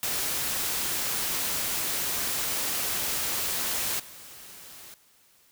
white noise with level steps, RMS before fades -29 / -46 dBFS, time 0.03-4.94 s, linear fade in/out 0 ms, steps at 3.99 s, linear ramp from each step 10 ms, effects white hiss -61 dBFS RMS until 5.51 s

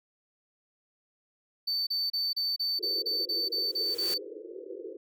triangle tone bursts, 4544 Hz, C#8, 42 cents sharp, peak -26 dBFS, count 11, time 1.67-4.18 s, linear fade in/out 10 ms, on 200 ms, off 31 ms
pink band-pass noise, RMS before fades -42 dBFS, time 2.79-4.97 s, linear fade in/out 5 ms, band 330 to 510 Hz, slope 96 dB/octave
white noise with exponential growth, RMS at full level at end -36 dBFS, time 3.49-4.14 s, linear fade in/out 1 ms, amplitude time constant 140 ms
effects none

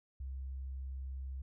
sine tone, 66.2 Hz, C2, 21 cents sharp, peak -39 dBFS, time 0.2-1.42 s, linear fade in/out 5 ms, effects none

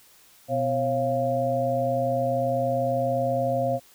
sine tone cluster, 123.6 / 251.8 / 543 / 691 Hz, B2 / B3 / C#5 / F5, +2 / +34 / -36 / -19 cents, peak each -30 / -32 / -25 / -26 dBFS, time 0.48-3.8 s, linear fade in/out 50 ms, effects white hiss -55 dBFS RMS until 3.94 s

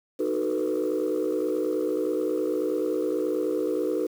sine chord, B dominant seventh, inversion first, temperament just, 308.7 / 370.4 / 444.5 / 493.9 Hz, D#4 / F#4 / A4 / B4, -14 / +2 / +18 / 0 cents, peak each -28 dBFS, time 0.19-4.07 s, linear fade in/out 10 ms, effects tanh soft clip ceiling -18 dBFS + 8-bit

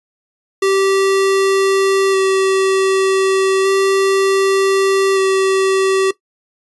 square tone with vibrato, 386.3 Hz, G4, 25 cents flat, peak -12 dBFS, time 0.62-6.11 s, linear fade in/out 5 ms, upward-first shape square, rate 0.33 Hz, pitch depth 10 cents each way, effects noise-tail reverb RT60 0.1 s tail -17 dB re dry + resampled to 24000 Hz

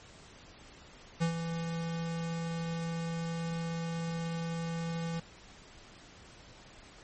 square tone with ADSR envelope, 166.4 Hz, E3, 17 cents sharp, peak -26 dBFS, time 1.2-5.2 s, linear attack 23 ms, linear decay 100 ms, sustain -8 dB, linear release 6 ms, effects pink hiss -54 dBFS RMS until 7.03 s + MP3 32 kbps

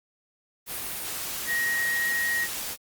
sine tone in noise, 1886 Hz, A#6, 20 cents sharp, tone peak -24 dBFS, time 1.46-2.48 s, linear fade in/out 50 ms, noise white, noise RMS -33 dBFS, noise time 0.66-2.77 s, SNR +6 dB, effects Opus 32 kbps

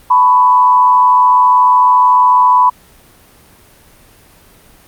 sine tone with frequency modulation, 995 Hz, B5, 13 cents sharp, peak -5 dBFS, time 0.1-2.7 s, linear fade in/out 10 ms, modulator 114 Hz, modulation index 0.5, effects pink hiss -44 dBFS RMS until 4.87 s + Opus 32 kbps

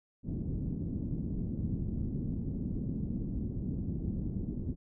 white low-pass noise, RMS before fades -35 dBFS, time 0.23-4.76 s, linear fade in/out 50 ms, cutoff 250 Hz, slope 24 dB/octave, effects none

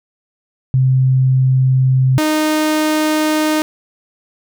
sine / sawtooth tone pair in turn, 130.5 / 308.4 Hz, C3 / D#4, -4 / -15 cents, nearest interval octave + minor third, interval 1489 cents, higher second, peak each -9 dBFS, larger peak neither, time 0.74-2.18 / 2.18-3.62 s, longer neither, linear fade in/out 0 ms, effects none

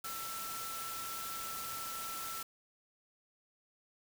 sine tone in noise, 1334 Hz, E6, 20 cents sharp, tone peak -43 dBFS, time 0.04-2.43 s, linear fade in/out 5 ms, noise white, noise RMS -43 dBFS, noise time 0.04-2.43 s, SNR -3 dB, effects none

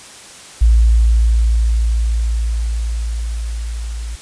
sine tone with level ramp, 56.7 Hz, A#1, 47 cents flat, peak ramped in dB -6 to -22 dBFS, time 0.61-4.16 s, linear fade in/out 10 ms, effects white hiss -37 dBFS RMS until 4.21 s + resampled to 22050 Hz

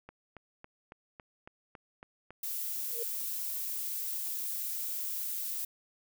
click train, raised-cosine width 0.5 ms, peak -32 dBFS, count 9, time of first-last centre 0.09-2.306 s, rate 3.61 Hz
violet noise, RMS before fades -36 dBFS, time 2.43-5.65 s, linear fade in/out 5 ms
sine tone with exponential growth, 468.7 Hz, A#4, 9 cents sharp, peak -33 dBFS, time 2.85-3.03 s, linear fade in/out 5 ms, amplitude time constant 37 ms
effects none

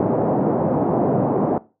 pink band-pass noise, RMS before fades -19 dBFS, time 0-1.58 s, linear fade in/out 2 ms, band 150 to 790 Hz, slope 24 dB/octave, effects noise-tail reverb RT60 0.3 s tail -19 dB re dry

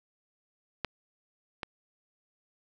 clicks, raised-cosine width 0.3 ms, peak -14 / -18 dBFS, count 2, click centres 0.847 / 1.632 s, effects none

